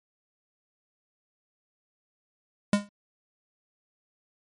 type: tone with exponential decay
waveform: square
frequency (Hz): 204.3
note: G#3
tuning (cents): -28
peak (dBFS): -16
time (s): 2.73-2.89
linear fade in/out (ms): 2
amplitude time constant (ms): 33
effects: MP3 48 kbps